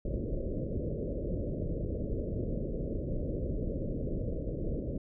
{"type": "low-pass noise", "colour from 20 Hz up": "pink", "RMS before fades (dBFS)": -34, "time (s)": [0.05, 4.98], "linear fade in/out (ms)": 5, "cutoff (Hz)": 600, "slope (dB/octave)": 96, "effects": []}